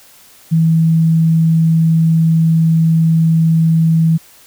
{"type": "tone", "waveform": "sine", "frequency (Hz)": 162.6, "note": "E3", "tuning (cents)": -23, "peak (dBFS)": -8, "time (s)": [0.51, 4.18], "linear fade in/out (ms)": 20, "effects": ["white hiss -44 dBFS RMS until 4.46 s"]}